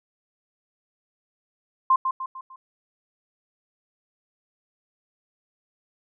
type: tone with echo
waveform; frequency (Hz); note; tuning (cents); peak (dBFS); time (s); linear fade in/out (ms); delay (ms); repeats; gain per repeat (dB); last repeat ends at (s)
sine; 1049; C6; +4; -14; 1.9-1.96; 5; 150; 4; -7; 2.56
effects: none